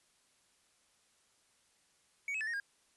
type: tone with pitch steps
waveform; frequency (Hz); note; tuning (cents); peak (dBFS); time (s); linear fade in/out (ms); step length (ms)
triangle; 2246 / 2569 / 1750 / 1858 / 1621; C#7 / E7 / A6 / A#6 / G#6; +22 / -45 / -10 / -6 / -42; -33; 2.28-2.6; 2; 64
effects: white hiss -71 dBFS RMS until 2.96 s + resampled to 24000 Hz